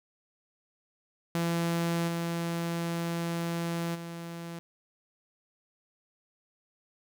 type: tone with level steps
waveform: sawtooth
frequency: 168.9 Hz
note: E3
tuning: 42 cents sharp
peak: -23 / -26 / -34 dBFS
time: 1.35-4.59 s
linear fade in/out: 0 ms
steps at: 2.07 / 3.94 s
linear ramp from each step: 20 ms
effects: none